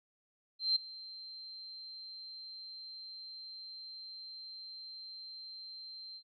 sine tone with ADSR envelope, 4134 Hz, C8, 22 cents flat, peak -25 dBFS, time 0.59-6.23 s, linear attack 170 ms, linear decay 7 ms, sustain -20 dB, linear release 69 ms, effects none

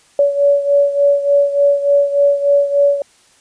sine beating tone pair, 567 / 570.4 Hz, C#5 / C#5, +39 / +49 cents, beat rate 3.4 Hz, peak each -11 / -16 dBFS, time 0.19-3.02 s, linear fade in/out 2 ms, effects white hiss -51 dBFS RMS until 3.4 s + resampled to 22050 Hz

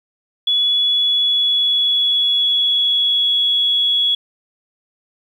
sine tone with pitch glide, 3399 to 3360 Hz, G#7 to G#7, +39 to +19 cents, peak -13 dBFS, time 0.47-4.15 s, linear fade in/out 5 ms, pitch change -20 cents, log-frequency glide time 0.83-3.25 s, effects 8-bit

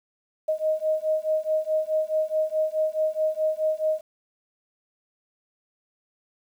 sine beating tone pair, 622.3 / 627 Hz, D#5 / D#5, 0 / +13 cents, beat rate 4.7 Hz, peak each -25 dBFS, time 0.48-4.01 s, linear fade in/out 10 ms, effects 9-bit

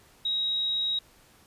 sine tone, 3808 Hz, A#7, 36 cents sharp, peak -25 dBFS, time 0.25-0.99 s, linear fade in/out 5 ms, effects pink hiss -58 dBFS RMS until 1.46 s + resampled to 32000 Hz

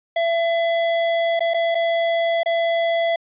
square tone with dropouts, 671 Hz, E5, 31 cents sharp, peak -18 dBFS, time 0.16-3.16 s, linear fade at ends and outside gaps 5 ms, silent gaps 1.394-1.405 / 1.537-1.543 / 1.747-1.751 / 2.433-2.459 s, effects resampled to 8000 Hz + 9-bit

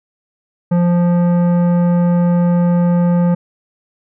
sine tone with tanh clipping, 174.61 Hz, F3, in tune, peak -12 dBFS, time 0.71-3.35 s, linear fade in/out 10 ms, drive 13 dB, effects none

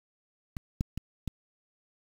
clicks, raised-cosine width 5 ms, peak -25 / -15 / -22 / -20 dBFS, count 4, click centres 0.568 / 0.809 / 0.976 / 1.277 s, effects 7-bit

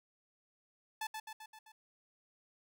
sawtooth tone with echo, 871 Hz, A5, 18 cents flat, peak -33 dBFS, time 1.01-1.07 s, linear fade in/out 5 ms, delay 130 ms, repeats 5, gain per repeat -4 dB, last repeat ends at 1.72 s, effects none

